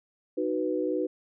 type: chord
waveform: sine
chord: B major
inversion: first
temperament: just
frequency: 308.7 / 370.4 / 493.9 Hz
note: D#4 / F#4 / B4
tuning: -14 / +2 / 0 cents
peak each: -30 dBFS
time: 0.37-1.07 s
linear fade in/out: 10 ms
effects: none